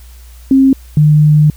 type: tone pair in turn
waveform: sine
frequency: 267.8 / 150.91 Hz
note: C4 / D3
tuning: +40 / +47 cents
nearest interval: minor seventh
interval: 993 cents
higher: first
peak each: -4 dBFS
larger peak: neither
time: 0.51-0.73 / 0.97-1.5 s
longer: second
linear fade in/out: 2 ms
effects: added 60 Hz sine -33 dBFS peak until 1.56 s + white hiss -45 dBFS RMS until 1.56 s